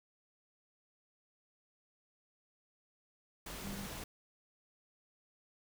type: tone in noise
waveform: sine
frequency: 198.6 Hz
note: G3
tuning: 23 cents sharp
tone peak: -43 dBFS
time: 3.64-3.87 s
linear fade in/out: 5 ms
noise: pink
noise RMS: -45 dBFS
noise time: 3.46-4.04 s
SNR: -1 dB
effects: none